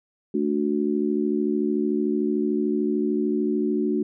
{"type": "chord", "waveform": "sine", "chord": "D major", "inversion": "second", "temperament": "just", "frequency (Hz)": [220.2, 293.7, 367.1], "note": ["A3", "D4", "F#4"], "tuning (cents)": [2, 0, -14], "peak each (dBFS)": -25, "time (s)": [0.34, 4.03], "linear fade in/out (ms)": 5, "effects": []}